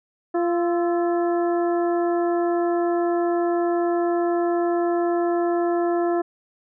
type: harmonic tone with a mistuned harmonic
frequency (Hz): 345.5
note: F4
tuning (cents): -19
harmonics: 1 / 2 / 3 / 4 / 5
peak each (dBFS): -20 / -25 / -34 / -35 / -39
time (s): 0.34-6.22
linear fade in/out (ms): 10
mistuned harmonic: 4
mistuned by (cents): -70
effects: none